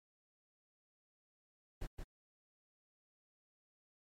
brown noise with echo, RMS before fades -41 dBFS, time 1.81-1.87 s, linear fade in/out 10 ms, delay 170 ms, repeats 1, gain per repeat -4 dB, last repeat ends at 2.04 s, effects MP3 64 kbps

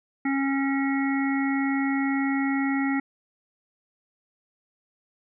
harmonic tone, 273.8 Hz, C#4, 21 cents flat, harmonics 1 / 3 / 5 / 7 / 8, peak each -23 / -33 / -36 / -32 / -35 dBFS, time 0.25-3 s, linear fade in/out 5 ms, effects none

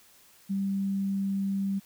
sine tone, 196 Hz, G3, in tune, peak -26 dBFS, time 0.49-1.8 s, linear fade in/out 20 ms, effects white hiss -58 dBFS RMS until 1.85 s

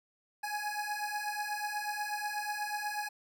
25% pulse beating tone pair, 830.6 / 838.8 Hz, G#5 / G#5, 0 / +17 cents, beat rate 8.2 Hz, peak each -34 / -33 dBFS, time 0.43-3.09 s, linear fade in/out 10 ms, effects none

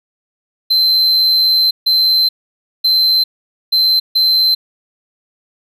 triangle tone bursts at uneven times, 4092 Hz, C8, 39 cents flat, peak -8 dBFS, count 5, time 0.7-1.71 / 1.86-2.29 / 2.84-3.24 / 3.72-4 / 4.15-4.55 s, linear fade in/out 10 ms, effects none

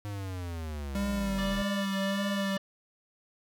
square linear sweep, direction down, 104.3 to 39.24 Hz, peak -35 dBFS, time 0.05-1.62 s, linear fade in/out 0 ms
square tone with vibrato, 197.9 Hz, G3, 17 cents sharp, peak -30 dBFS, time 0.95-2.57 s, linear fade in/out 2 ms, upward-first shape sine, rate 1.7 Hz, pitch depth 33 cents each way
harmonic tone, 587.3 Hz, D5, in tune, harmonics 1 / 2 / 3 / 5 / 6 / 7 / 8 / 9 / 10, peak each -38 / -42 / -39 / -42 / -47 / -52 / -54 / -57 / -56 dBFS, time 1.38-2.58 s, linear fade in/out 5 ms
effects none

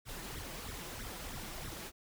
pink noise with flanger, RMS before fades -44 dBFS, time 0.05-1.92 s, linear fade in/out 50 ms, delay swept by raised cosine 0.52 to 6.12 ms, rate 3.1 Hz, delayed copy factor +0.75, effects none

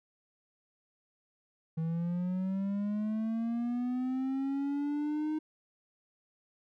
triangle linear sweep, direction up, 160 to 311.1 Hz, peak -28 dBFS, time 1.77-5.39 s, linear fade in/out 10 ms, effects none

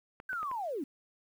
clicks, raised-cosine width 0.5 ms, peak -30 dBFS, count 4, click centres 0.201 / 0.331 / 0.43 / 0.514 s
sine linear sweep, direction down, 1572 to 246.9 Hz, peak -33 dBFS, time 0.29-0.84 s, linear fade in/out 5 ms
effects 10-bit

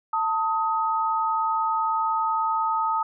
sine tone pair together, 891 / 1261 Hz, A5 / D#6, +22 / +23 cents, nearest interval tritone, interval 601 cents, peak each -24 dBFS, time 0.13-3.03 s, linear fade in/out 5 ms, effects none

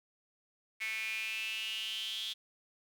sawtooth tone with high-pass filter sweep, 220 Hz, A3, in tune, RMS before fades -38 dBFS, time 0.8-2.34 s, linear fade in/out 20 ms, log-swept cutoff 2200 to 3400 Hz, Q 10, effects none

